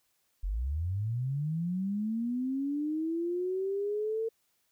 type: linear sweep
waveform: sine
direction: up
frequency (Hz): 41.8 to 454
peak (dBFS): -29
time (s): 0.43-4.29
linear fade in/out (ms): 10
effects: white hiss -74 dBFS RMS until 4.71 s